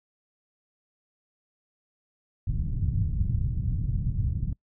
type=low-pass noise; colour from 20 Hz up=white; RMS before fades=-27 dBFS; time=2.47-4.53 s; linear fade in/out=5 ms; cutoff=130 Hz; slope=24 dB/octave; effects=noise-tail reverb RT60 0.1 s tail -24 dB re dry